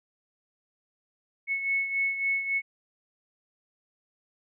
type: beating tone pair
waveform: sine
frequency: 2200 / 2203.6 Hz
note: C#7 / C#7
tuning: -14 / -11 cents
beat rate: 3.6 Hz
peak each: -26 / -33 dBFS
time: 1.47-2.62 s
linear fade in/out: 50 ms
effects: none